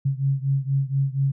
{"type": "beating tone pair", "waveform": "sine", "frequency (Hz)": [135.4, 139.6], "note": ["C#3", "C#3"], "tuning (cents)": [-40, 13], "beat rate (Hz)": 4.2, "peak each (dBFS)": [-22, -24], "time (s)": [0.05, 1.32], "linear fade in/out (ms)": 10, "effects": []}